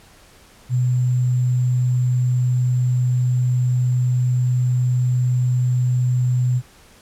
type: tone with sample-and-hold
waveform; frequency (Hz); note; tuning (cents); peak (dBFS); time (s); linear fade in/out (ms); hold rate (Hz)
sine; 125.3; B2; +25; -15; 0.69-6.62; 50; 7350
effects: pink hiss -49 dBFS RMS until 7.01 s + low-pass 12000 Hz 12 dB/octave